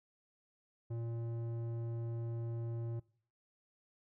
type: tone with low-pass filter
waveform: square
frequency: 116.1 Hz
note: A#2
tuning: 7 cents flat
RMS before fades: -40 dBFS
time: 0.9-3 s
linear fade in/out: 10 ms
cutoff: 510 Hz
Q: 0.71
effects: noise-tail reverb RT60 0.5 s tail -21 dB re dry